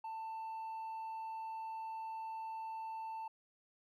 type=tone with hard clipping; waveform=triangle; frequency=890 Hz; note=A5; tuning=20 cents sharp; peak=-40 dBFS; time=0.04-3.28 s; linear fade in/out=5 ms; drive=1 dB; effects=none